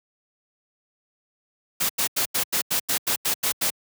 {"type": "noise bursts", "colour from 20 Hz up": "white", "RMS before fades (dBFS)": -23, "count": 11, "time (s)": [1.8, 3.704], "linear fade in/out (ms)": 10, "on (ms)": 94, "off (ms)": 87, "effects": ["high-pass 100 Hz 12 dB/octave"]}